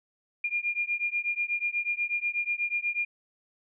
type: beating tone pair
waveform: sine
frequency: 2408 / 2416.2 Hz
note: D7 / D7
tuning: +43 / +49 cents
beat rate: 8.2 Hz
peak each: -30 dBFS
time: 0.44-3.05 s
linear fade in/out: 5 ms
effects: none